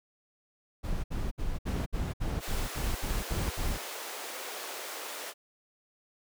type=noise bursts; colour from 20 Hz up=brown; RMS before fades=-31 dBFS; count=11; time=0.83-3.78 s; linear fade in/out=20 ms; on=210 ms; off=64 ms
type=high-pass noise; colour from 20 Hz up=pink; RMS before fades=-40 dBFS; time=2.39-5.34 s; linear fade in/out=50 ms; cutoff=400 Hz; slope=24 dB/octave
effects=none